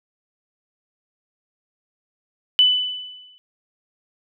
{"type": "tone with exponential decay", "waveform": "sine", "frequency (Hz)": 2994, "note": "F#7", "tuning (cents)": 20, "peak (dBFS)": -9, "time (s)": [2.59, 3.38], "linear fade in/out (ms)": 0, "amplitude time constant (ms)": 170, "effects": []}